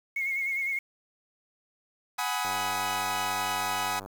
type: tone with vibrato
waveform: sine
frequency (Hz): 2167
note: C#7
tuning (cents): -40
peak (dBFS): -27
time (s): 0.16-0.79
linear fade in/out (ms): 5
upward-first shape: sine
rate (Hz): 9.8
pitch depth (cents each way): 44
type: chord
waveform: sawtooth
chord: G# minor seventh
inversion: third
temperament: equal with one note detuned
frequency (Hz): 740 / 830.6 / 987.8 / 1265.5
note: F#5 / G#5 / B5 / D#6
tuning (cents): 0 / 0 / 0 / +29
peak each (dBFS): -30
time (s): 2.18-4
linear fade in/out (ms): 10
type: click train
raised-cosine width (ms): 1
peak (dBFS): -28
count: 159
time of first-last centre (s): 2.45-4.061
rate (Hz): 98.1
effects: 8-bit